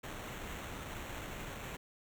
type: noise with sample-and-hold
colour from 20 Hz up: pink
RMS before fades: -44 dBFS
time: 0.03-1.77 s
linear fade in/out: 10 ms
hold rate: 4900 Hz
effects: none